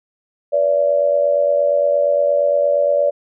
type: tone with amplitude modulation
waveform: sine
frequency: 576 Hz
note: D5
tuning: 34 cents flat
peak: -9 dBFS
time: 0.52-3.11 s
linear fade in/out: 20 ms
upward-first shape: sine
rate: 88.6 Hz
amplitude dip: 75%
effects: none